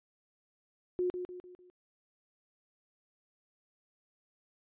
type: tone with echo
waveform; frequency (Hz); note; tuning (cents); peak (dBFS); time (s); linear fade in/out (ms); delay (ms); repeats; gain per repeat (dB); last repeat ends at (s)
sine; 360.7; F#4; -44; -28; 0.99-1.1; 0; 150; 4; -7; 1.7
effects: resampled to 8000 Hz